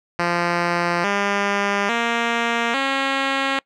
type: tone with pitch steps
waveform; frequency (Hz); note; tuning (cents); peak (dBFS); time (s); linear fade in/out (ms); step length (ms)
5% pulse; 173.1 / 201.2 / 233.7 / 271.6; F3 / G3 / A#3 / C#4; -15 / +45 / +5 / -35; -7; 0.19-3.59; 2; 850
effects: noise-tail reverb RT60 0.1 s tail -24 dB re dry + low-pass 4000 Hz 12 dB/octave